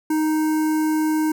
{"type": "tone with notch filter", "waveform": "square", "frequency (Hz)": 311.1, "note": "D#4", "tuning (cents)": 0, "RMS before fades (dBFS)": -20, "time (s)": [0.1, 1.32], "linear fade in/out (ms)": 5, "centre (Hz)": 3400, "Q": 0.5, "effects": []}